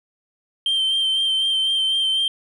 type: tone with vibrato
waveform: sine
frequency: 3136 Hz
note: G7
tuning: in tune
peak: -15 dBFS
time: 0.66-2.28 s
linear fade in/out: 2 ms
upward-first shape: sine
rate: 4 Hz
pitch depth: 22 cents each way
effects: tanh soft clip ceiling -16 dBFS